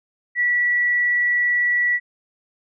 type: tone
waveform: sine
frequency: 1947 Hz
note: B6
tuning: 25 cents flat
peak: -16 dBFS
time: 0.35-2 s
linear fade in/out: 50 ms
effects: none